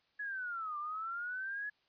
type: linear two-way sweep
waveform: sine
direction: down then up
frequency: 1701 to 1174.7 to 1701 Hz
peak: -37 dBFS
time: 0.19-1.7 s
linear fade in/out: 10 ms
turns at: 0.78 s
effects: white hiss -74 dBFS RMS until 1.88 s + resampled to 11025 Hz